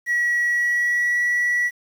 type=tone with pitch glide; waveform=triangle; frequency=1924 to 1944.1 Hz; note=B6 to B6; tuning=-46 to -28 cents; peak=-15 dBFS; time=0.06-1.71 s; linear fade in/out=50 ms; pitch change=+18 cents; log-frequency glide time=0.46-1.4 s; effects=tanh soft clip ceiling -13 dBFS + 8-bit